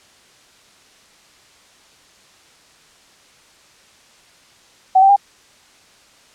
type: tone with pitch steps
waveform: sine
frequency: 757 / 779.6 / 802.9 Hz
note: F#5 / G5 / G5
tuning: +39 / -10 / +41 cents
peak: -7 dBFS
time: 4.95-5.163 s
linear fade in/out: 10 ms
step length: 71 ms
effects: white hiss -50 dBFS RMS until 6.34 s + low-pass 7000 Hz 12 dB/octave